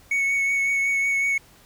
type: tone with vibrato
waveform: triangle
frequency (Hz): 2217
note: C#7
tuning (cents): 0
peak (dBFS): -18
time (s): 0.11-1.38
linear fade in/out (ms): 5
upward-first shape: triangle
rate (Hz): 5.4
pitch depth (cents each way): 17
effects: pink hiss -53 dBFS RMS until 1.65 s